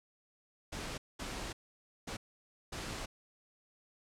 pink noise bursts at uneven times, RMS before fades -41 dBFS, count 4, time 0.72-0.98 / 1.19-1.53 / 2.07-2.17 / 2.72-3.06 s, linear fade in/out 10 ms, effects low-pass 8000 Hz 12 dB/octave

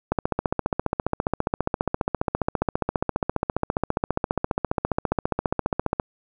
click train, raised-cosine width 1 ms, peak -7 dBFS, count 88, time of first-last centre 0.12-5.998 s, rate 14.8 Hz, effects none

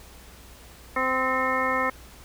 harmonic tone with a mistuned harmonic, 259.4 Hz, C4, 15 cents flat, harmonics 1 / 2 / 3 / 4 / 5 / 7 / 8, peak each -33 / -29 / -34 / -28 / -28 / -29 / -31 dBFS, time 0.96-1.9 s, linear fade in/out 5 ms, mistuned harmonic 8, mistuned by +65 cents, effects added 60 Hz sine -49 dBFS peak until 2.24 s + pink hiss -49 dBFS RMS until 2.24 s

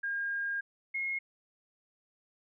sine tone pair in turn, 1616 / 2157 Hz, G#6 / C#7, -48 / -48 cents, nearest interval perfect fourth, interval 500 cents, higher second, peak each -31 / -31 dBFS, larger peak neither, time 0.03-0.61 / 0.94-1.19 s, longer first, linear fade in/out 10 ms, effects none

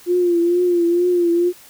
sine tone with vibrato, 349.2 Hz, F4, in tune, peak -13 dBFS, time 0.06-1.53 s, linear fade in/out 50 ms, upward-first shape triangle, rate 2.2 Hz, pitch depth 57 cents each way, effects white hiss -45 dBFS RMS until 1.69 s

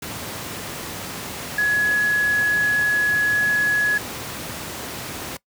sine tone in noise, 1686 Hz, G#6, 26 cents sharp, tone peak -16 dBFS, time 1.58-3.98 s, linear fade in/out 5 ms, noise pink, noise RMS -31 dBFS, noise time 0.02-5.37 s, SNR +12 dB, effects noise-tail reverb RT60 0.1 s tail -21 dB re dry + high-pass 100 Hz 12 dB/octave

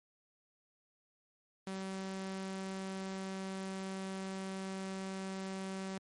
sawtooth tone, 191.3 Hz, G3, 42 cents flat, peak -35 dBFS, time 1.67-5.98 s, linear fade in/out 2 ms, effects MP3 48 kbps

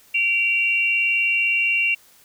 sine tone pair together, 2319 / 2758 Hz, D7 / F7, -22 / -22 cents, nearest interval minor third, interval 300 cents, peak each -23 / -18 dBFS, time 0.14-1.95 s, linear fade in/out 10 ms, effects white hiss -53 dBFS RMS until 2.24 s

